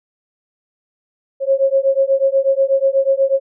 sine beating tone pair, 538 / 546.2 Hz, C5 / C#5, +48 / -26 cents, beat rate 8.2 Hz, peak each -15 / -15 dBFS, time 1.4-3.4 s, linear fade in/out 50 ms, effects none

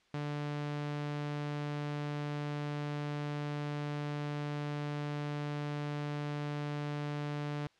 sawtooth tone, 146.83 Hz, D3, in tune, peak -31 dBFS, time 0.14-7.67 s, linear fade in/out 2 ms, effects white hiss -68 dBFS RMS until 7.79 s + low-pass 4000 Hz 12 dB/octave

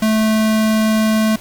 square tone, 218.1 Hz, A3, 15 cents flat, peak -13 dBFS, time 0.02-1.36 s, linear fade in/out 5 ms, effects pink hiss -38 dBFS RMS until 1.4 s

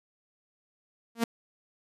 sawtooth tone with exponential growth, 231.3 Hz, A#3, 13 cents flat, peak -16 dBFS, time 1.15-1.24 s, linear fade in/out 5 ms, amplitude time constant 19 ms, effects resampled to 32000 Hz

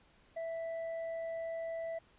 sine tone with hard clipping, 659.3 Hz, E5, in tune, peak -38 dBFS, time 0.36-1.99 s, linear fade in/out 10 ms, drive 4 dB, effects pink hiss -66 dBFS RMS until 2.18 s + resampled to 8000 Hz

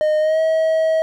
triangle tone with pitch glide, 614 to 640.1 Hz, D#5 to D#5, -23 to +49 cents, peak -12 dBFS, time 0.01-1.02 s, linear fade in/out 0 ms, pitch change +72 cents, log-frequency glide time 0.19-0.4 s, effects none

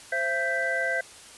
sine tone cluster, 524 / 673 / 1566 / 1986 Hz, C5 / E5 / G6 / B6, +2 / +36 / -2 / +9 cents, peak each -32 / -31 / -27 / -31 dBFS, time 0.12-1.01 s, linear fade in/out 5 ms, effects white hiss -47 dBFS RMS until 1.37 s + resampled to 24000 Hz

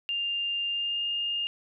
sine tone with pitch glide, 2800 to 2824 Hz, F7 to F7, +4 to +19 cents, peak -27 dBFS, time 0.09-1.47 s, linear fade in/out 0 ms, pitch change +15 cents, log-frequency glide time 0.7-1.03 s, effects none

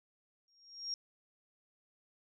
sine tone with exponential growth, 5580 Hz, F8, 2 cents flat, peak -33 dBFS, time 0.48-0.94 s, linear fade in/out 1 ms, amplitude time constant 100 ms, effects none

